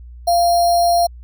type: tone with sample-and-hold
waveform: sine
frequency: 693 Hz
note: F5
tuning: 14 cents flat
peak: -11 dBFS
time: 0.27-1.07 s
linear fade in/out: 10 ms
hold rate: 4900 Hz
effects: added 60 Hz sine -34 dBFS peak until 1.23 s